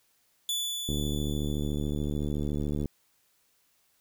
sawtooth tone with exponential decay, 3465 Hz, A7, 27 cents flat, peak -24 dBFS, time 0.49-2.84 s, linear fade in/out 1 ms, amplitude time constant 510 ms
click train, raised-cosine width 3 ms, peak -19 dBFS, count 146, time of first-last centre 0.89-2.857 s, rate 73.7 Hz
effects white hiss -69 dBFS RMS until 4 s

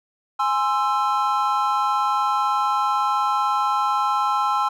triangle chord, Ab augmented, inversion none, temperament equal with one note detuned, 830.6 / 1046.5 / 1328.4 Hz, Ab5 / C6 / E6, 0 / 0 / +13 cents, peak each -21 dBFS, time 0.39-4.69 s, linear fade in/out 10 ms, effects none

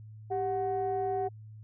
sine tone pair together, 392 / 740 Hz, G4 / F#5, 0 / 0 cents, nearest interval major seventh, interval 1100 cents, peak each -30 / -30 dBFS, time 0.3-1.29 s, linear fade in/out 20 ms, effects tanh soft clip ceiling -23 dBFS + added 108 Hz sine -45 dBFS peak until 1.63 s

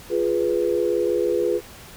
sine chord, F diminished, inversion none, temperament equal, 349.2 / 415.3 / 493.9 Hz, F4 / Ab4 / Cb5, 0 / 0 / 0 cents, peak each -23 dBFS, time 0.09-1.61 s, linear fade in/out 50 ms, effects pink hiss -43 dBFS RMS until 1.96 s

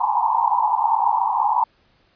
white band-pass noise, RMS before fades -19 dBFS, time 0-1.64 s, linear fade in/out 5 ms, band 820 to 1000 Hz, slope 96 dB/octave, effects pink hiss -60 dBFS RMS until 2.15 s + resampled to 11025 Hz

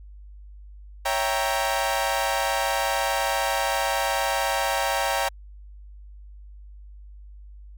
sawtooth chord, C# diminished seventh, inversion none, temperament equal, 554.4 / 659.3 / 784 / 932.3 Hz, C#5 / E5 / G5 / Bb5, 0 / 0 / 0 / 0 cents, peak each -25 / -26 / -23 / -24 dBFS, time 1.05-5.29 s, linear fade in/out 10 ms, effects added 50 Hz sine -41 dBFS peak until 7.77 s

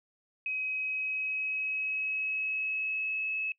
sine tone with pitch glide, 2535 to 2585 Hz, D#7 to E7, +32 to -34 cents, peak -30 dBFS, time 0.46-3.52 s, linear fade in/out 2 ms, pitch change +34 cents, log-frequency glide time 0.62-3.29 s, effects noise-tail reverb RT60 0.1 s tail -23 dB re dry

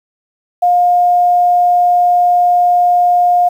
sine tone, 710 Hz, F5, 28 cents sharp, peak -7 dBFS, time 0.62-3.49 s, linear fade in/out 10 ms, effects 7-bit

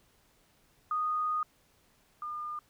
sine tone pair in turn, 1237 / 1209.4 Hz, D#6 / D#6, -10 / -50 cents, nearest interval unison, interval 40 cents, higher first, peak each -28 / -35 dBFS, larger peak first, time 0.91-1.43 / 2.22-2.59 s, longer first, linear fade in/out 2 ms, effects pink hiss -67 dBFS RMS until 2.69 s

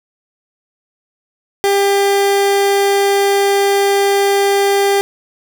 30% pulse tone, 398.6 Hz, G4, 29 cents sharp, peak -8 dBFS, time 1.64-5.01 s, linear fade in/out 0 ms, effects none

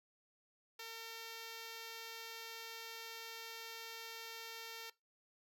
5% pulse tone, 454.6 Hz, A#4, 43 cents flat, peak -35 dBFS, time 0.79-4.9 s, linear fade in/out 5 ms, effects noise-tail reverb RT60 0.2 s tail -19 dB re dry

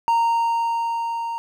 triangle tone with level ramp, 926 Hz, A#5, 12 cents flat, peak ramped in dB -13 to -23 dBFS, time 0.08-1.38 s, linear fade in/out 0 ms, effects none

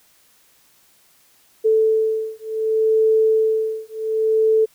sine beating tone pair, 439.5 / 440.17 Hz, A4 / A4, -2 / +1 cents, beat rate 0.67 Hz, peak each -18 dBFS, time 1.64-4.66 s, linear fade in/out 20 ms, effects white hiss -56 dBFS RMS until 4.74 s

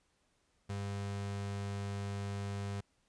35% pulse tone, 100 Hz, G2, 35 cents sharp, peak -35 dBFS, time 0.69-2.81 s, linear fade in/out 10 ms, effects pink hiss -75 dBFS RMS until 3.08 s + resampled to 22050 Hz

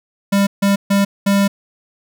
square tone bursts at uneven times, 199.1 Hz, G3, 27 cents sharp, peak -12 dBFS, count 4, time 0.32-0.47 / 0.62-0.76 / 0.9-1.05 / 1.26-1.48 s, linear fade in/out 10 ms, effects none

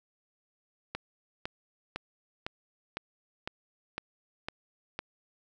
click train, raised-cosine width 0.3 ms, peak -18 dBFS, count 9, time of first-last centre 0.95-4.99 s, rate 1.98 Hz, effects none

